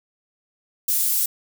pink high-pass noise, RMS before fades -21 dBFS, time 0.88-1.26 s, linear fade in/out 5 ms, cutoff 12000 Hz, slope 12 dB/octave, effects none

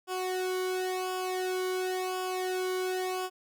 sawtooth tone with flanger, 370 Hz, F#4, in tune, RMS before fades -32 dBFS, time 0.07-3.3 s, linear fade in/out 50 ms, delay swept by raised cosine 0.49 to 1.16 ms, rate 0.94 Hz, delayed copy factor -0.85, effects none

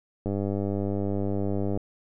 click train, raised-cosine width 2 ms, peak -16 dBFS, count 152, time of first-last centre 0.26-1.775 s, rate 99.7 Hz, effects none

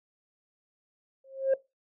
sine tone with exponential growth, 536 Hz, C5, 42 cents sharp, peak -16 dBFS, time 1.24-1.54 s, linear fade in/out 5 ms, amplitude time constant 64 ms, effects noise-tail reverb RT60 0.2 s tail -19 dB re dry + tanh soft clip ceiling -18 dBFS

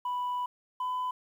sine tone pair in turn, 987.8 / 1004.5 Hz, B5 / B5, 0 / +29 cents, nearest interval unison, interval 29 cents, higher second, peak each -27 dBFS, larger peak neither, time 0.05-0.46 / 0.8-1.11 s, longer first, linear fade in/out 5 ms, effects tanh soft clip ceiling -28 dBFS + 10-bit

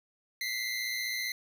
25% pulse tone pair together, 1977.8 / 2093 Hz, B6 / C7, +2 / 0 cents, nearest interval minor second, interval 98 cents, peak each -33 / -30 dBFS, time 0.41-1.32 s, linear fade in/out 2 ms, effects 11-bit

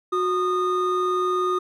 triangle tone pair together, 365.4 / 1229.1 Hz, F#4 / D#6, -22 / -22 cents, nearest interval octave + major sixth, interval 2100 cents, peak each -21 dBFS, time 0.12-1.59 s, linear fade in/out 10 ms, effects none

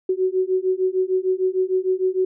sine beating tone pair, 370 / 376.6 Hz, F#4 / F#4, 0 / +31 cents, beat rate 6.6 Hz, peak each -21 dBFS, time 0.09-2.25 s, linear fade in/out 5 ms, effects none

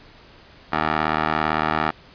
15% pulse tone with band-pass filter, 77.78 Hz, D#2, in tune, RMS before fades -22 dBFS, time 0.72-1.91 s, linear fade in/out 10 ms, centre 1200 Hz, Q 1.3, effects pink hiss -48 dBFS RMS until 2.14 s + resampled to 11025 Hz

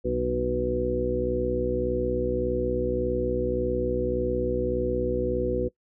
harmonic tone with a mistuned harmonic, 61.74 Hz, B1, in tune, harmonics 1 / 2 / 3 / 4 / 5 / 6 / 8, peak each -32 / -36 / -39 / -33 / -36 / -28 / -27 dBFS, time 0.04-5.69 s, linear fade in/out 20 ms, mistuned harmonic 3, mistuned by +45 cents, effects noise-tail reverb RT60 0.1 s tail -21 dB re dry

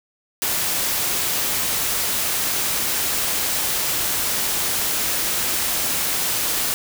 white noise, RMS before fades -22 dBFS, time 0.42-6.74 s, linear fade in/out 0 ms, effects none

